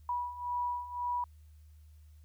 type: beating tone pair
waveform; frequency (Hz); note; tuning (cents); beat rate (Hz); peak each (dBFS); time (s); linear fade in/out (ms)
sine; 974 / 975.9; B5 / B5; -24 / -21; 1.9; -38 / -34; 0.09-1.24; 2
effects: added 76 Hz sine -53 dBFS peak until 2.24 s + white hiss -74 dBFS RMS until 2.24 s